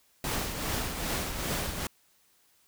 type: noise with tremolo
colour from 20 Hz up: pink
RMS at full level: -30 dBFS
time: 0.24-1.87 s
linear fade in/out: 2 ms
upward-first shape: triangle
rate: 2.5 Hz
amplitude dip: 55%
effects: white hiss -66 dBFS RMS until 2.67 s